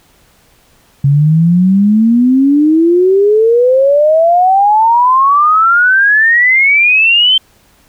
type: exponential sweep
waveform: sine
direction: up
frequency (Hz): 137 to 3136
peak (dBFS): -5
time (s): 1.04-7.38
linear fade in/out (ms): 5
effects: pink hiss -49 dBFS RMS until 7.88 s